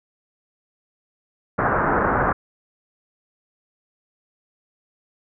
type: low-pass noise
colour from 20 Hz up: white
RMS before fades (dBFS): -20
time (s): 1.58-2.33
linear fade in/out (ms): 10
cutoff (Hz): 1600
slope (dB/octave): 48
effects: none